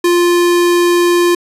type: tone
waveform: square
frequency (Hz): 349.2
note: F4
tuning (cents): 0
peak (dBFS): -9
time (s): 0.04-1.35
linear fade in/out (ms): 5
effects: resampled to 32000 Hz